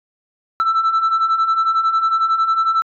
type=beating tone pair; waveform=sine; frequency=1318.5 / 1329.5 Hz; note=E6 / E6; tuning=0 / +14 cents; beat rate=11 Hz; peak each=-18 / -13 dBFS; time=0.6-2.82 s; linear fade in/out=0 ms; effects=tanh soft clip ceiling -11 dBFS